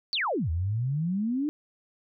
sine exponential two-way sweep, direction down then up, 4792 to 77.78 to 308.8 Hz, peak -25 dBFS, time 0.13-1.49 s, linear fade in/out 0 ms, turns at 0.5 s, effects none

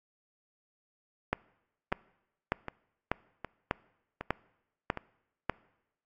two click trains, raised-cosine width 0.5 ms, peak -12 / -21 dBFS, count 8 / 5, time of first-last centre 1.33-5.497 / 1.92-4.973 s, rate 1.68 / 1.31 Hz, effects noise-tail reverb RT60 0.9 s tail -23 dB re dry + AAC 64 kbps

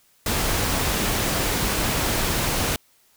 pink noise, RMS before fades -23 dBFS, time 0.26-2.76 s, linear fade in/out 2 ms, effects white hiss -60 dBFS RMS until 3.16 s

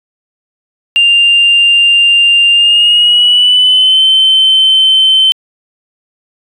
sine tone with pitch glide, 2794 to 3082 Hz, F7 to G7, 0 to -30 cents, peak -3 dBFS, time 0.96-5.32 s, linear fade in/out 0 ms, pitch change +170 cents, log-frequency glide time 2.52-4.03 s, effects tanh soft clip ceiling 0 dBFS

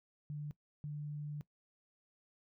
sine tone bursts at uneven times, 148 Hz, D3, 14 cents sharp, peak -39 dBFS, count 2, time 0.3-0.51 / 0.84-1.41 s, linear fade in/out 0 ms, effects noise-tail reverb RT60 0.1 s tail -19 dB re dry

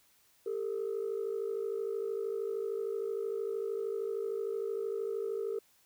sine tone pair together, 398.9 / 452 Hz, G4 / A4, +30 / +47 cents, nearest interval major second, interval 217 cents, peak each -34 / -34 dBFS, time 0.46-5.59 s, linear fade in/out 5 ms, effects tanh soft clip ceiling -28 dBFS + white hiss -67 dBFS RMS until 5.85 s

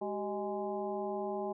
harmonic tone with a mistuned harmonic, 207 Hz, G#3, 5 cents flat, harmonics 1 / 2 / 3 / 4 / 5, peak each -42 / -37 / -40 / -40 / -48 dBFS, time 0.01-1.53 s, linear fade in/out 10 ms, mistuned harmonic 2, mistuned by -120 cents, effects none

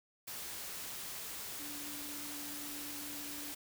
sine tone in noise, 291.5 Hz, D4, 13 cents flat, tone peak -49 dBFS, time 1.59-3.53 s, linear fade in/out 10 ms, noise white, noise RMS -44 dBFS, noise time 0.27-3.55 s, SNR -8 dB, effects none

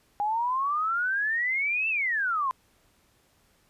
sine exponential two-way sweep, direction up then down, 810 to 2692 to 1013 Hz, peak -24 dBFS, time 0.2-2.51 s, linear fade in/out 0 ms, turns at 1.89 s, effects pink hiss -65 dBFS RMS until 3.69 s + resampled to 32000 Hz

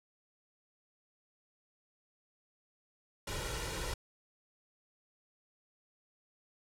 pink noise with comb filter, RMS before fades -38 dBFS, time 3.27-3.94 s, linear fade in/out 5 ms, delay 2.1 ms, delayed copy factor +0.75, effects low-pass 10000 Hz 12 dB/octave

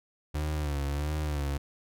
35% pulse tone with vibrato, 73.42 Hz, D2, in tune, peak -27 dBFS, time 0.34-1.58 s, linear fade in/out 10 ms, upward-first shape sine, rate 1.5 Hz, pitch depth 77 cents each way, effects none

